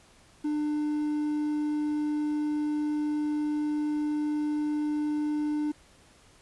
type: tone with quantisation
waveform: triangle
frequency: 299.3 Hz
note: D4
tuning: 33 cents sharp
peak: -24 dBFS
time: 0.44-5.72 s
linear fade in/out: 10 ms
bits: 9
effects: pink hiss -58 dBFS RMS until 6.41 s + resampled to 24000 Hz